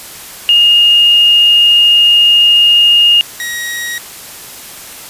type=tone pair in turn; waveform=sine / sawtooth; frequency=2843 / 1897.5 Hz; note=F7 / A#6; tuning=+30 / +30 cents; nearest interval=perfect fifth; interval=700 cents; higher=first; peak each=-4 / -14 dBFS; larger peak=first; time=0.49-3.21 / 3.4-3.98 s; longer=first; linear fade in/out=0 ms; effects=white hiss -30 dBFS RMS until 5.09 s + resampled to 32000 Hz